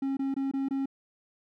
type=tone bursts; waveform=triangle; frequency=271.5 Hz; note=C#4; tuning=36 cents flat; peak=-25 dBFS; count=5; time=0.02-0.858 s; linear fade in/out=5 ms; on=150 ms; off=22 ms; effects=none